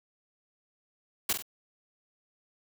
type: noise with echo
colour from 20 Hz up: white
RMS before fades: -27 dBFS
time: 1.29-1.33 s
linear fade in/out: 5 ms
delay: 47 ms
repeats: 2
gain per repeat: -7 dB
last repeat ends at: 1.424 s
effects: none